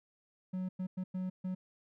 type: tone bursts at uneven times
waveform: triangle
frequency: 185 Hz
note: F#3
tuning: in tune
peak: -32 dBFS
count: 5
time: 0.53-0.69 / 0.79-0.87 / 0.97-1.04 / 1.14-1.3 / 1.44-1.55 s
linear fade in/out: 10 ms
effects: none